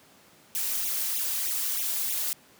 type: noise with flanger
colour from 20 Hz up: blue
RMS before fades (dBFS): -29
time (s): 0.55-2.33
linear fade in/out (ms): 0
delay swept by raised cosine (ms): 0.31 to 3.41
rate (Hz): 3.2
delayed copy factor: +0.95
effects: pink hiss -56 dBFS RMS until 2.59 s + high-pass 150 Hz 12 dB/octave